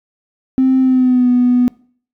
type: tone with pitch glide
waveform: triangle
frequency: 261.6 to 246.9 Hz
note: C4 to B3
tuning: 0 to 0 cents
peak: -5 dBFS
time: 0.58-1.68 s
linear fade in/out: 0 ms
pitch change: -100 cents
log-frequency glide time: 0.8-1.29 s
effects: noise-tail reverb RT60 0.5 s tail -26 dB re dry + tanh soft clip ceiling -6 dBFS